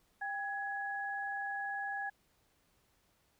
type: tone pair together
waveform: sine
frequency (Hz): 796.5 / 1675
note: G5 / G#6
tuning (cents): +27 / +14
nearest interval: octave + minor second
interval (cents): 1287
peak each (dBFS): -39 / -38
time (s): 0.21-2.1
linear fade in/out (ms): 10
effects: pink hiss -73 dBFS RMS until 3.39 s